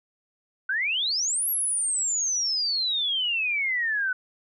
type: exponential two-way sweep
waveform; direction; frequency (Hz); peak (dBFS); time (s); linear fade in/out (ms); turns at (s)
sine; up then down; 1480 to 11670 to 1480; -23; 0.69-4.13; 5; 1.49
effects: none